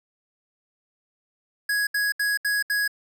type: tone bursts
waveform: square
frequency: 1665 Hz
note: G#6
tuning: 4 cents sharp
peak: -22 dBFS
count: 5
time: 1.69-2.878 s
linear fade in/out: 5 ms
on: 180 ms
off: 72 ms
effects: none